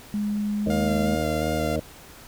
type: tone with pitch glide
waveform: sine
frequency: 207.7 to 210.5 Hz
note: G#3 to G#3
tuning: 0 to +24 cents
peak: -23 dBFS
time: 0.14-1.15 s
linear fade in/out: 0 ms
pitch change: +24 cents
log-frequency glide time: 0.55-0.86 s
type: harmonic tone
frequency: 77.78 Hz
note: D#2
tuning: in tune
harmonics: 1 / 2 / 3 / 4 / 6 / 7 / 8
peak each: -31 / -31 / -31 / -31 / -31 / -31 / -31 dBFS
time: 0.66-1.8 s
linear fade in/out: 5 ms
type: tone with vibrato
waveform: sawtooth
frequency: 698.5 Hz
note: F5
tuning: in tune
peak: -26 dBFS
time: 0.7-1.76 s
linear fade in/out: 2 ms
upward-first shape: square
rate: 2.8 Hz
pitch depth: 15 cents each way
effects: pink hiss -46 dBFS RMS until 2.27 s